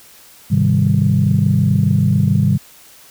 sine chord, Ab major seventh, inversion none, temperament equal, 103.83 / 130.81 / 155.56 / 196 Hz, Ab2 / C3 / Eb3 / G3, 0 / 0 / 0 / 0 cents, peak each -16 dBFS, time 0.5-2.58 s, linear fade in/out 20 ms, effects tanh soft clip ceiling -2 dBFS + white hiss -44 dBFS RMS until 3.1 s

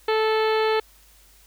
harmonic tone with a mistuned harmonic, 437.6 Hz, A4, 9 cents flat, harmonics 1 / 2 / 3 / 4 / 5 / 6 / 7 / 8 / 9 / 10, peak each -20 / -26 / -30 / -32 / -34 / -36 / -37 / -38 / -39 / -40 dBFS, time 0.08-0.8 s, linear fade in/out 5 ms, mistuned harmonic 9, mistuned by +43 cents, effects added 50 Hz sine -55 dBFS peak until 1.46 s + white hiss -55 dBFS RMS until 1.46 s

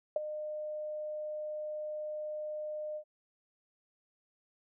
sine tone with ADSR envelope, 608 Hz, D#5, 40 cents flat, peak -24 dBFS, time 0.16-3.04 s, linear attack 3 ms, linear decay 18 ms, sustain -12 dB, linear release 78 ms, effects none

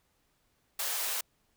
white high-pass noise, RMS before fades -33 dBFS, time 0.79-1.21 s, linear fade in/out 5 ms, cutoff 460 Hz, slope 48 dB/octave, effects pink hiss -73 dBFS RMS until 1.56 s

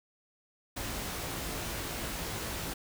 pink noise with comb filter, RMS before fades -37 dBFS, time 0.76-2.74 s, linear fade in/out 10 ms, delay 18 ms, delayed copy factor +0.55, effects none

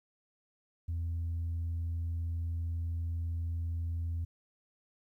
sine tone, 83.8 Hz, E2, 29 cents sharp, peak -30 dBFS, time 0.88-4.25 s, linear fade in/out 10 ms, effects tanh soft clip ceiling -30 dBFS + 12-bit

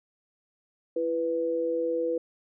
sine tone pair together, 335.2 / 493.9 Hz, E4 / B4, +29 / 0 cents, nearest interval perfect fifth, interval 671 cents, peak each -31 / -26 dBFS, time 0.96-2.18 s, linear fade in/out 5 ms, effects none

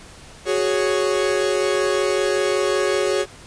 45% pulse chord, F# suspended second, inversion none, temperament equal, 370 / 415.3 / 554.4 Hz, F#4 / G#4 / C#5, 0 / 0 / 0 cents, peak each -22 / -22 / -23 dBFS, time 0.45-3.26 s, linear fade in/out 50 ms, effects pink hiss -43 dBFS RMS until 3.46 s + resampled to 22050 Hz

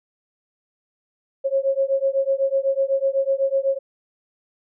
sine beating tone pair, 539 / 547 Hz, C#5 / C#5, -49 / -23 cents, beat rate 8 Hz, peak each -21 dBFS, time 1.44-3.79 s, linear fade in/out 20 ms, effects none

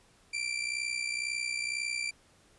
sawtooth tone with amplitude modulation, 2354 Hz, D7, 3 cents sharp, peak -25 dBFS, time 0.33-2.11 s, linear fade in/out 10 ms, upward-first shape sine, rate 62 Hz, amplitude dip 70%, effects pink hiss -63 dBFS RMS until 2.58 s + resampled to 24000 Hz

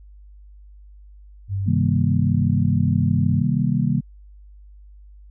sine tone, 98 Hz, G2, in tune, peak -21 dBFS, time 1.48-3.44 s, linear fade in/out 50 ms
sine chord, C minor seventh, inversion none, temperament just, 130.81 / 156.98 / 196.22 / 235.5 Hz, C3 / Eb3 / G3 / Bb3, 0 / +16 / +2 / +18 cents, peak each -22 / -22 / -23 / -24 dBFS, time 1.66-4.01 s, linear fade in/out 20 ms
effects added 50 Hz sine -42 dBFS peak until 5.3 s

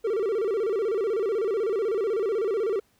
triangle tone with vibrato, 420.3 Hz, G#4, 21 cents sharp, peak -21 dBFS, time 0.04-2.8 s, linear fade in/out 10 ms, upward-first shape square, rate 16 Hz, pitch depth 140 cents each way, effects pink hiss -66 dBFS RMS until 2.99 s

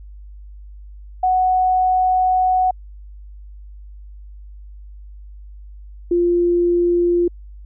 sine tone pair in turn, 741 / 348 Hz, F#5 / F4, +2 / -6 cents, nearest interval octave + minor second, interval 1308 cents, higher first, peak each -13 dBFS, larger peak neither, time 1.23-2.71 / 6.11-7.28 s, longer first, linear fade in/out 5 ms, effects added 50 Hz sine -35 dBFS peak until 7.65 s

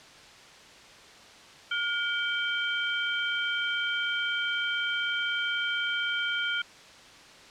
sine tone cluster, 1427 / 2296 / 3140 Hz, F6 / D7 / G7, +37 / -40 / +2 cents, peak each -29 / -35 / -31 dBFS, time 1.71-6.62 s, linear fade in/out 5 ms, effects white hiss -50 dBFS RMS until 7.5 s + low-pass 5000 Hz 12 dB/octave

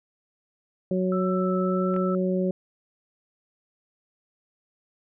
harmonic tone, 185 Hz, F#3, in tune, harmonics 1 / 2 / 3, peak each -24 / -27 / -29 dBFS, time 0.91-2.51 s, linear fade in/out 2 ms
sine tone with vibrato, 1318.5 Hz, E6, in tune, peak -31 dBFS, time 1.12-2.15 s, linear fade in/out 2 ms, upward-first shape triangle, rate 1.6 Hz, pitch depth 14 cents each way
clicks, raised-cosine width 0.5 ms, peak -30 / -25 dBFS, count 2, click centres 1.941 / 1.964 s
effects none

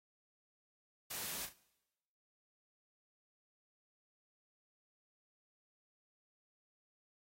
white noise with echo, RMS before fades -43 dBFS, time 1.1-1.46 s, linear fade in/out 10 ms, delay 36 ms, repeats 2, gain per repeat -9 dB, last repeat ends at 1.532 s, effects noise-tail reverb RT60 1.0 s tail -22 dB re dry + AAC 48 kbps

